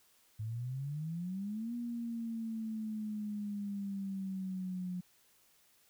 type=exponential two-way sweep; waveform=sine; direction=up then down; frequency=105.9 to 240 to 179.3 Hz; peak=-36 dBFS; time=0.39-5.01 s; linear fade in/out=10 ms; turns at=1.74 s; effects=white hiss -68 dBFS RMS until 5.89 s